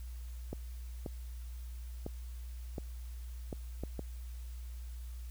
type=clicks; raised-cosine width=2 ms; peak=-25 dBFS; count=7; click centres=0.53 / 1.062 / 2.064 / 2.782 / 3.528 / 3.836 / 3.993 s; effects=added 60 Hz sine -41 dBFS peak until 5.3 s + white hiss -61 dBFS RMS until 5.3 s